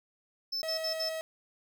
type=tone bursts; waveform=triangle; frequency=5274 Hz; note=E8; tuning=in tune; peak=-30 dBFS; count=4; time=0.52-1.094 s; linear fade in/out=10 ms; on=100 ms; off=58 ms
type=tone; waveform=45% pulse; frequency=641 Hz; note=E5; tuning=49 cents flat; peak=-34 dBFS; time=0.63-1.21 s; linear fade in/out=0 ms
effects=none